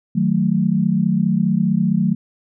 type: chord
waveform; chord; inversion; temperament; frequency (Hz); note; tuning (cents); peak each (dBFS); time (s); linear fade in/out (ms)
sine; D# diminished; none; equal; 155.56 / 185 / 220; D#3 / F#3 / A3; 0 / 0 / 0; -21 / -17 / -19; 0.15-2.15; 10
effects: none